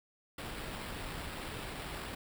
pink noise with sample-and-hold, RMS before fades -42 dBFS, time 0.38-2.15 s, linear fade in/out 5 ms, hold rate 6300 Hz, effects none

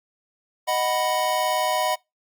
square chord, B major, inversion first, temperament equal, 622.3 / 740 / 987.8 Hz, D#5 / F#5 / B5, 0 / 0 / 0 cents, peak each -26 dBFS, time 0.67-1.96 s, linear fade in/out 20 ms, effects noise-tail reverb RT60 0.2 s tail -24 dB re dry + Opus 48 kbps

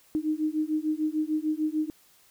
sine beating tone pair, 305.8 / 312.5 Hz, D#4 / D#4, -30 / +8 cents, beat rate 6.7 Hz, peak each -28 dBFS, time 0.15-1.9 s, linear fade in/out 0 ms, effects white hiss -60 dBFS RMS until 2.3 s

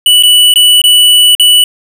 square tone with dropouts, 2960 Hz, F#7, in tune, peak -3 dBFS, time 0.06-1.64 s, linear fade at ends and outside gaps 2 ms, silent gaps 0.226-0.234 / 0.539-0.558 / 0.817-0.839 / 1.351-1.397 s, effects none

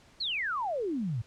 sine exponential sweep, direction down, 4453 to 103.8 Hz, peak -29 dBFS, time 0.2-1.22 s, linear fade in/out 10 ms, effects pink hiss -59 dBFS RMS until 1.26 s + low-pass 7000 Hz 12 dB/octave

